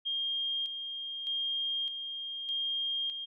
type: tone with tremolo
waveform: sine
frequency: 3219 Hz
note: G7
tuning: 45 cents sharp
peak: -30 dBFS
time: 0.05-3.26 s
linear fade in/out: 20 ms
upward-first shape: square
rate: 0.82 Hz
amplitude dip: 50%
effects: none